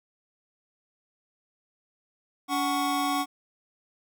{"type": "tone cluster", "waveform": "square", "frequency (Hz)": [284.7, 744, 1111], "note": ["C#4", "F#5", "C#6"], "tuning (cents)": [46, 9, 4], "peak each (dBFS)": -30, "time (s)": [2.48, 3.26], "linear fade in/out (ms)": 50, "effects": []}